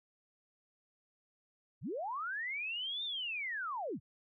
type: linear two-way sweep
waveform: sine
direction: up then down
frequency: 77.6 to 3661 to 77.6 Hz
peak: -36 dBFS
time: 1.81-4 s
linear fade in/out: 50 ms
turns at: 3.04 s
effects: none